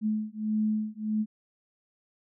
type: beating tone pair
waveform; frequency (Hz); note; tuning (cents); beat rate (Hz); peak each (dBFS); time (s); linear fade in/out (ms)
sine; 214.2 / 215.8; A3 / A3; -46 / -33; 1.6; -29; 0.01-1.26; 50
effects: none